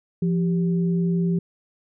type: tone pair together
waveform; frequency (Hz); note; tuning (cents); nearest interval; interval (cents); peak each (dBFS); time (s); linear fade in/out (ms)
sine; 172.9 / 392; F3 / G4; -17 / 0; octave + major second; 1417; -19 / -29; 0.22-1.39; 5
effects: none